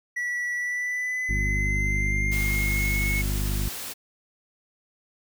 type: tone with pitch glide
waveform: triangle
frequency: 1948 to 2187 Hz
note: B6 to C#7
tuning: -24 to -24 cents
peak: -24 dBFS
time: 0.16-3.22 s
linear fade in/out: 10 ms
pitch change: +200 cents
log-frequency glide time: 0.53-3.02 s
type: harmonic tone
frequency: 50.3 Hz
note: G1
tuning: 45 cents sharp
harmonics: 1 / 2 / 3 / 4 / 5 / 7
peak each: -25 / -31 / -35 / -37 / -39 / -42 dBFS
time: 1.29-3.69 s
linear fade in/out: 5 ms
type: noise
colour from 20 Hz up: white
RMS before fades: -35 dBFS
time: 2.31-3.94 s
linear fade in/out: 20 ms
effects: none